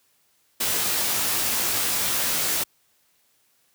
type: noise with comb filter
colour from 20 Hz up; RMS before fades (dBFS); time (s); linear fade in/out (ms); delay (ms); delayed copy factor
white; -24; 0.6-2.64; 10; 17; +0.7
effects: white hiss -65 dBFS RMS until 3.74 s + high-pass 60 Hz 12 dB/octave